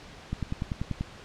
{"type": "click train", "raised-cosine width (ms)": 5, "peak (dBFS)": -17, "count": 8, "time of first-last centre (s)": [0.33, 1.01], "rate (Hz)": 10.3, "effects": ["pink hiss -47 dBFS RMS until 1.24 s", "low-pass 5000 Hz 12 dB/octave"]}